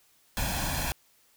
pink noise with comb filter, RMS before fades -30 dBFS, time 0.37-0.92 s, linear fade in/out 0 ms, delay 1.2 ms, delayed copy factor +0.75, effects white hiss -64 dBFS RMS until 1.36 s

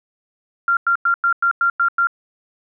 sine tone bursts, 1385 Hz, F6, 15 cents flat, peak -13 dBFS, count 8, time 0.68-2.071 s, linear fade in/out 2 ms, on 89 ms, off 97 ms, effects none

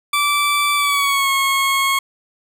20% pulse tone with pitch glide, 1163 to 1091.4 Hz, D6 to C#6, -17 to -27 cents, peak -10 dBFS, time 0.13-1.99 s, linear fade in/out 5 ms, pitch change -110 cents, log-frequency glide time 0.76-1.3 s, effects none

